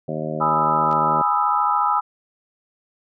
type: harmonic tone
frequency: 77.78 Hz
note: D#2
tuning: in tune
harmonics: 2 / 3 / 4 / 5 / 6 / 7 / 8 / 9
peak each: -29 / -31 / -34 / -32 / -40 / -30 / -31 / -37 dBFS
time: 0.08-1.22 s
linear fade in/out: 5 ms
type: chord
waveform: sine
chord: E major seventh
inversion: first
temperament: equal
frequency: 830.6 / 987.8 / 1244.5 / 1318.5 Hz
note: G#5 / B5 / D#6 / E6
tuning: 0 / 0 / 0 / 0 cents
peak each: -22 dBFS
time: 0.4-2.01 s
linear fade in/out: 20 ms
type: clicks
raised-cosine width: 0.2 ms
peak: -24 dBFS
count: 2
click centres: 0.914 / 0.928 s
effects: none